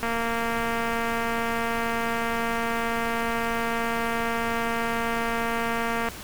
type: click train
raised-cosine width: 0.5 ms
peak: -13 dBFS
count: 1400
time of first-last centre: 0.03-6.086 s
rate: 231 Hz
effects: pink hiss -39 dBFS RMS until 6.23 s